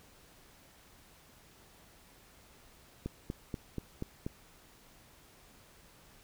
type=click train; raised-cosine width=3 ms; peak=-23 dBFS; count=6; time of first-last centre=3.06-4.265 s; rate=4.15 Hz; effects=pink hiss -60 dBFS RMS until 6.23 s